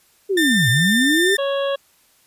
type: linear two-way sweep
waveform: sine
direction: down then up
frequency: 410 to 110 to 410 Hz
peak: -16 dBFS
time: 0.29-1.36 s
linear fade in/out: 20 ms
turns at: 0.69 s
type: tone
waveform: 30% pulse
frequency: 1796 Hz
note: A6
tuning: 35 cents sharp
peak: -14 dBFS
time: 0.37-1.37 s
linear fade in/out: 5 ms
type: harmonic tone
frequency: 554.4 Hz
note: C#5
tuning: in tune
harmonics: 1 / 2 / 3 / 5 / 6 / 7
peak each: -19 / -29 / -32 / -35 / -31 / -42 dBFS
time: 1.38-1.76 s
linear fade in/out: 10 ms
effects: white hiss -57 dBFS RMS until 2.26 s + resampled to 32000 Hz